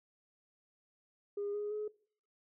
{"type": "tone with pitch steps", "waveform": "sine", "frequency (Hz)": [407.1, 415.2, 423.4], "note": ["G#4", "G#4", "G#4"], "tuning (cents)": [-35, 0, 33], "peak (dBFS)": -34, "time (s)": [1.37, 1.88], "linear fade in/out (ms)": 5, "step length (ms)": 170, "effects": ["noise-tail reverb RT60 0.5 s tail -22 dB re dry", "tanh soft clip ceiling -31 dBFS"]}